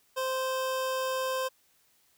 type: tone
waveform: 25% pulse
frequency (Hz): 521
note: C5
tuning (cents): -7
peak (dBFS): -25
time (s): 0.16-1.49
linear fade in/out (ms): 20
effects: white hiss -67 dBFS RMS until 2.17 s